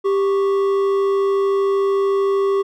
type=tone pair together; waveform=triangle; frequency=394 / 1108.7 Hz; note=G4 / C#6; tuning=+9 / 0 cents; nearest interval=octave + tritone; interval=1791 cents; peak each=-13 / -25 dBFS; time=0.04-2.63 s; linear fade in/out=20 ms; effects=none